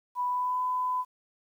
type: tone with pitch glide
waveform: sine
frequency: 987.8 to 1005.1 Hz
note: B5 to B5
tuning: 0 to +30 cents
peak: -26 dBFS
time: 0.15-1.05 s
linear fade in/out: 50 ms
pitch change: +30 cents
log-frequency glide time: 0.25-0.61 s
effects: 10-bit